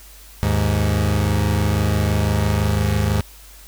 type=tone pair together; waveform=30% pulse; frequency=77.78 / 103.82 Hz; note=D#2 / G#2; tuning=0 / 0 cents; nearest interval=perfect fourth; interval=500 cents; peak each=-17 / -16 dBFS; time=0.43-3.21 s; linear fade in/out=0 ms; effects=added 50 Hz sine -43 dBFS peak until 3.67 s + white hiss -45 dBFS RMS until 3.67 s